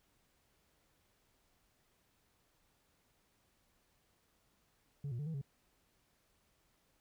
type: tone with pitch steps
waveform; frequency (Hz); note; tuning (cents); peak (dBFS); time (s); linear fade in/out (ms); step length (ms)
sine; 142 / 119.1 / 147.2 / 161.5 / 138.2; C#3 / A#2 / D3 / E3 / C#3; +42 / +38 / +4 / -35 / -5; -35; 5.04-5.415; 5; 75
effects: tanh soft clip ceiling -37 dBFS + pink hiss -75 dBFS RMS until 7 s